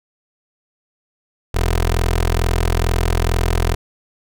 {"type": "tone with notch filter", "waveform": "15% pulse", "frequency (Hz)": 42.24, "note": "E1", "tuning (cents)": 43, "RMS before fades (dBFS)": -17, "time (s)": [1.54, 3.75], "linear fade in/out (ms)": 10, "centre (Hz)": 160, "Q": 1.1, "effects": []}